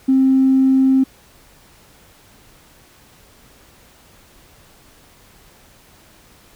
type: tone with tanh clipping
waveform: triangle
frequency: 264.8 Hz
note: C4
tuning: 21 cents sharp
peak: -10 dBFS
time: 0.08-1.04 s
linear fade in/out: 10 ms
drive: 4 dB
effects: pink hiss -49 dBFS RMS until 6.55 s